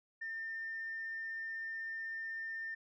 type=tone; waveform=sine; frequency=1804 Hz; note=A6; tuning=43 cents sharp; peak=-38 dBFS; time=0.21-2.75 s; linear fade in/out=10 ms; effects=tanh soft clip ceiling -34 dBFS